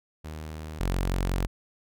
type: tone pair in turn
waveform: sawtooth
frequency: 77.78 / 45.48 Hz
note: D#2 / F#1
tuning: 0 / -29 cents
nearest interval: major sixth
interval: 929 cents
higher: first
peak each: -32 / -21 dBFS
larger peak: second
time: 0.24-0.8 / 0.8-1.47 s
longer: second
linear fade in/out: 10 ms
effects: none